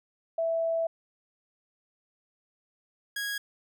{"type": "tone pair in turn", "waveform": ["sine", "sawtooth"], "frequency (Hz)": [659.3, 1649.9], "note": ["E5", "G#6"], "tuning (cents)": [0, -12], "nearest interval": "octave + major third", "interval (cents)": 1588, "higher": "second", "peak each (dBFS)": [-25, -27], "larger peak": "first", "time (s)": [[0.38, 0.87], [3.16, 3.38]], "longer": "first", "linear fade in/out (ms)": 5, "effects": []}